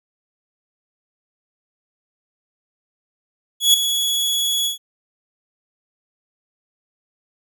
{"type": "tone with ADSR envelope", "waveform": "sawtooth", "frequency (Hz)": 3371, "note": "G#7", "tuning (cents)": 25, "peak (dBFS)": -5, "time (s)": [3.6, 4.78], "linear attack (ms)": 140, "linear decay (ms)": 3, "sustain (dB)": -10, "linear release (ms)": 120, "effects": []}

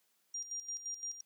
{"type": "tone with tremolo", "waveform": "sine", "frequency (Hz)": 5700, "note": "F8", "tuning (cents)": 34, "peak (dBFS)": -37, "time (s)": [0.34, 1.21], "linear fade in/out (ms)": 5, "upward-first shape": "square", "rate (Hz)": 5.8, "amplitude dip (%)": 70, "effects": ["white hiss -75 dBFS RMS until 1.25 s", "high-pass 150 Hz 12 dB/octave"]}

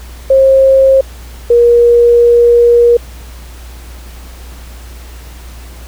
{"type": "tone pair in turn", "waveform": "sine", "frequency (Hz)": [535, 475.2], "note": ["C5", "A#4"], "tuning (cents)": [38, 33], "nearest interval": "major second", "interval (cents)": 205, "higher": "first", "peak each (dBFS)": -3, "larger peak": "neither", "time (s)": [[0.3, 1.01], [1.5, 2.97]], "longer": "second", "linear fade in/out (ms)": 5, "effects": ["added 60 Hz sine -28 dBFS peak until 5.87 s", "pink hiss -37 dBFS RMS until 5.87 s"]}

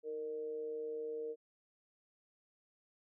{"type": "tone with amplitude modulation", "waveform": "sine", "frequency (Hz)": 462.1, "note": "A#4", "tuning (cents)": -15, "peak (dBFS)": -36, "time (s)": [0.03, 1.36], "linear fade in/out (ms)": 50, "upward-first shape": "sine", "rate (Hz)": 148, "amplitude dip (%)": 50, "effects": []}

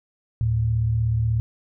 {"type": "tone pair together", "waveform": "sine", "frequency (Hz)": [76.25, 112.7], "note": ["D#2", "A2"], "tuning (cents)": [-34, 42], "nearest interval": "perfect fifth", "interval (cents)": 676, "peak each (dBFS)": [-27, -19], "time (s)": [0.41, 1.4], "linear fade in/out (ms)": 0, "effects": []}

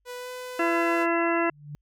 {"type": "tone with pitch glide", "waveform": "sawtooth", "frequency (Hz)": [493.9, 501.7], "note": ["B4", "B4"], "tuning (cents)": [0, 27], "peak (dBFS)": -31, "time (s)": [0.05, 1.07], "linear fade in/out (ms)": 50, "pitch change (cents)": 27, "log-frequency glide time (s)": [0.16, 0.3]}
{"type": "harmonic tone", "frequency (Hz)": 337.1, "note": "E4", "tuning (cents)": 39, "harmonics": [1, 2, 3, 4, 5, 6, 8], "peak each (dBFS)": [-25, -28, -30, -31, -32, -33, -34], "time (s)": [0.59, 1.5], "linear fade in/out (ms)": 5}
{"type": "tone with exponential growth", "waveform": "sine", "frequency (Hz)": 146.83, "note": "D3", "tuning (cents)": 0, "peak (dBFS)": -32, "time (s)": [1.35, 1.75], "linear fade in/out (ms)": 0, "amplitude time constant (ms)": 85}
{"effects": ["added 50 Hz sine -70 dBFS peak until 1.81 s"]}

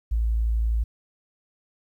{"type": "tone", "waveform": "sine", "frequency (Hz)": 56, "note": "A1", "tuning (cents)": 31, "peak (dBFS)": -20, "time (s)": [0.11, 0.84], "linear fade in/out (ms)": 10, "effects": ["10-bit"]}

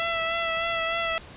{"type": "tone with vibrato", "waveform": "10% pulse", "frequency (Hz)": 664, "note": "E5", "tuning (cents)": 12, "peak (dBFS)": -16, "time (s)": [0, 1.18], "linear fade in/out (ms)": 0, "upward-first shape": "sine", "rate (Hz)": 3.3, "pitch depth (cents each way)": 22, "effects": ["pink hiss -45 dBFS RMS until 1.36 s", "resampled to 8000 Hz"]}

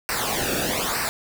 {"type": "noise with flanger", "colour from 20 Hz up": "pink", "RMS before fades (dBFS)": -25, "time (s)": [0.09, 1.09], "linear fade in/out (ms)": 0, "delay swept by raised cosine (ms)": [0.29, 0.99], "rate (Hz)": 1.1, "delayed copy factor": -0.75, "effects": []}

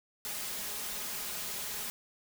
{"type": "noise with comb filter", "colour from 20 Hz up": "white", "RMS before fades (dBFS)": -38, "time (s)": [0.25, 1.9], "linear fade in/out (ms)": 0, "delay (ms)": 4.8, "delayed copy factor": 0.55, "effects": []}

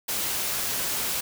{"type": "noise", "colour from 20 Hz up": "white", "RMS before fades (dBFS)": -28, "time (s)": [0.08, 1.21], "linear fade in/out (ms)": 10, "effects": []}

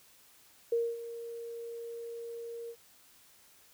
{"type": "tone with ADSR envelope", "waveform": "sine", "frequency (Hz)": 466.2, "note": "A#4", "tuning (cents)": 0, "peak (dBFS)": -25, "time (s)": [0.72, 2.76], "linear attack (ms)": 5, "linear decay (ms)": 240, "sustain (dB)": -14, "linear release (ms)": 66, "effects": ["white hiss -61 dBFS RMS until 3.73 s"]}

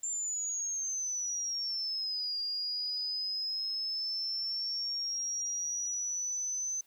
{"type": "exponential two-way sweep", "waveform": "sine", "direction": "down then up", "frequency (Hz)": [7310, 4800, 6160], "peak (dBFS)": -32, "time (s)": [0.03, 6.81], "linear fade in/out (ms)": 5, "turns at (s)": 2.39, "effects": ["white hiss -67 dBFS RMS until 6.86 s"]}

